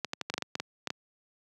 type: clicks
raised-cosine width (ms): 0.2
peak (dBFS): -14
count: 11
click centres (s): 0.047 / 0.134 / 0.213 / 0.3 / 0.34 / 0.38 / 0.423 / 0.554 / 0.6 / 0.873 / 0.904
effects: high-pass 150 Hz 12 dB/octave